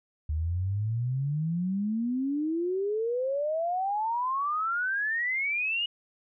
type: exponential sweep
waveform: sine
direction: up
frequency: 74.4 to 2915 Hz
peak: -26 dBFS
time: 0.29-5.86 s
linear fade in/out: 5 ms
effects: none